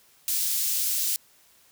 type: high-pass noise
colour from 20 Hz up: white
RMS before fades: -26 dBFS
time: 0.28-1.16 s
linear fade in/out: 0 ms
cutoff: 4400 Hz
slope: 12 dB/octave
effects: white hiss -59 dBFS RMS until 1.71 s